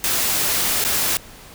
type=noise with dropouts; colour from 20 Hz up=white; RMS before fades=-20 dBFS; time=0.04-1.17 s; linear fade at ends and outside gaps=0 ms; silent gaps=0.84-0.849 s; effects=pink hiss -42 dBFS RMS until 1.54 s

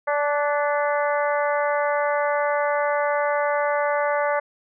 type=harmonic tone with a mistuned harmonic; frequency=290.7 Hz; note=D4; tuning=18 cents flat; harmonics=2 / 3 / 4 / 5 / 6 / 7; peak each=-22 / -26 / -28 / -30 / -32 / -33 dBFS; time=0.07-4.4 s; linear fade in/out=10 ms; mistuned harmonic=5; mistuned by=+30 cents; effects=none

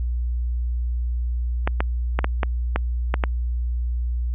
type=clicks; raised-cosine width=0.5 ms; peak=-6 dBFS; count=8; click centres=1.675 / 1.805 / 2.19 / 2.244 / 2.432 / 2.76 / 3.141 / 3.238 s; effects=added 60 Hz sine -21 dBFS peak until 4.34 s + resampled to 8000 Hz

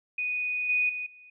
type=tone with level steps; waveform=sine; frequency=2481 Hz; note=D#7; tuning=6 cents flat; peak=-27 / -22 / -31 / -49 dBFS; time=0.18-1.3 s; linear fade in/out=5 ms; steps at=0.69 / 0.89 / 1.06 s; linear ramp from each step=5 ms; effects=none

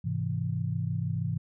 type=chord; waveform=sine; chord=Ab augmented; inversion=none; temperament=equal with one note detuned; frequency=103.83 / 130.13 / 164.81 Hz; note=Ab2 / C3 / E3; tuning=0 / -9 / 0 cents; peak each=-32 dBFS; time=0.04-1.38 s; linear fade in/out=10 ms; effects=none

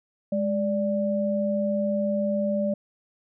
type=tone pair together; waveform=sine; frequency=206.6 / 586 Hz; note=G#3 / D5; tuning=-9 / -4 cents; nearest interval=octave + tritone; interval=1805 cents; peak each=-25 dBFS; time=0.32-2.74 s; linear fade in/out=5 ms; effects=none

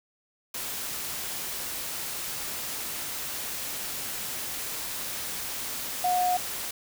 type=tone in noise; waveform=sine; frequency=724 Hz; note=F#5; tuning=38 cents flat; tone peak=-22 dBFS; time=6.04-6.37 s; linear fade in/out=5 ms; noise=white; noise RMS=-34 dBFS; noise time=0.54-6.71 s; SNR=+9 dB; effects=none

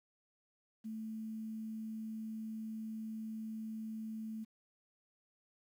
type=tone with quantisation; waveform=sine; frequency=220 Hz; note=A3; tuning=in tune; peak=-40 dBFS; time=0.84-4.45 s; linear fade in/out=20 ms; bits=11; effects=none

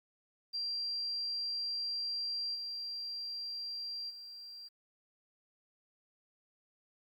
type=tone with level steps; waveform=sine; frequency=4736 Hz; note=D8; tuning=14 cents sharp; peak=-34 / -38 / -46 dBFS; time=0.53-4.69 s; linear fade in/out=20 ms; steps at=2.54 / 4.09 s; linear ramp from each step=20 ms; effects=11-bit

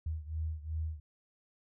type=beating tone pair; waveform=sine; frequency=78.2 / 80.9 Hz; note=D#2 / E2; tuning=+9 / -32 cents; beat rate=2.7 Hz; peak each=-36 / -39 dBFS; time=0.06-1 s; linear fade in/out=5 ms; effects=none

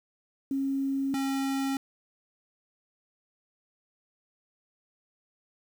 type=tone pair in turn; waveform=sine / square; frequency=272.4 / 271.3 Hz; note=C#4 / C#4; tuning=-30 / -37 cents; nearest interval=unison; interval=7 cents; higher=first; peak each=-26 / -28 dBFS; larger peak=first; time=0.51-1.14 / 1.14-1.77 s; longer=neither; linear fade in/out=2 ms; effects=9-bit

